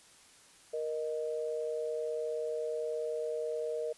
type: tone pair together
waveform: sine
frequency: 469.3 / 619 Hz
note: A#4 / D#5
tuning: +12 / -9 cents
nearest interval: perfect fourth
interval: 479 cents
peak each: -34 / -37 dBFS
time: 0.73-3.93 s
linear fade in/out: 10 ms
effects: white hiss -59 dBFS RMS until 3.97 s + resampled to 24000 Hz